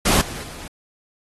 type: noise with level steps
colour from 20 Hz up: pink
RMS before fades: -17 / -33 / -37 dBFS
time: 0.05-0.68 s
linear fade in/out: 10 ms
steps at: 0.21 / 0.43 s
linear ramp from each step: 5 ms
effects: AAC 32 kbps

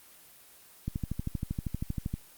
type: click train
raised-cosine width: 5 ms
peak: -19 dBFS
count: 17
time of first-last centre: 0.88-2.14 s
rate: 12.7 Hz
effects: white hiss -55 dBFS RMS until 2.37 s + Opus 24 kbps

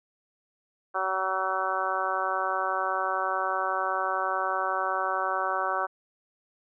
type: harmonic tone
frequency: 189 Hz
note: F#3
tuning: 37 cents sharp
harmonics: 2 / 3 / 4 / 5 / 6 / 7 / 8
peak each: -38 / -34 / -32 / -34 / -31 / -32 / -34 dBFS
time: 0.94-5.87 s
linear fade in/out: 20 ms
effects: none

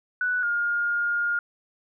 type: tone pair in turn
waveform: sine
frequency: 1482 / 1417.8 Hz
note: F#6 / F6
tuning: +2 / +26 cents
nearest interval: minor second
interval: 76 cents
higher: first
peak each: -22 dBFS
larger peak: neither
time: 0.21-0.43 / 0.43-1.39 s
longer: second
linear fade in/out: 2 ms
effects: none

